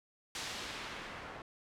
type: noise with low-pass filter sweep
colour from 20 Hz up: white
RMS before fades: -44 dBFS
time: 0.35-1.42 s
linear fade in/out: 2 ms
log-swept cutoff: 6100 to 1300 Hz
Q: 0.8
effects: none